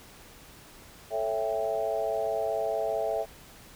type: chord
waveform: sine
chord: A dominant seventh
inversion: none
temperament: equal with one note detuned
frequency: 440 / 554.4 / 659.3 / 793.1 Hz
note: A4 / C#5 / E5 / G5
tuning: 0 / 0 / 0 / +20 cents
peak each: -33 / -34 / -29 / -35 dBFS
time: 1.1-3.26 s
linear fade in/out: 50 ms
effects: pink hiss -51 dBFS RMS until 3.75 s